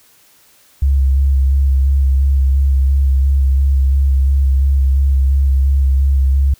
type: tone with vibrato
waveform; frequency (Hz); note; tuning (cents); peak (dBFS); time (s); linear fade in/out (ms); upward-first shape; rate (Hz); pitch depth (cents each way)
sine; 67.8; C#2; -38; -9; 0.82-6.54; 5; square; 2.9; 21
effects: white hiss -50 dBFS RMS until 6.59 s